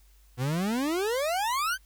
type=exponential sweep; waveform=40% pulse; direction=up; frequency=118.9 to 1600 Hz; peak=-25 dBFS; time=0.37-1.78 s; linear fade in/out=50 ms; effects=added 50 Hz sine -55 dBFS peak until 1.85 s + white hiss -65 dBFS RMS until 1.85 s